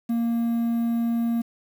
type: tone with quantisation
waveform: triangle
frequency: 232.8 Hz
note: A#3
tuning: 2 cents flat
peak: -19 dBFS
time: 0.09-1.42 s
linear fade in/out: 10 ms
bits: 8
effects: none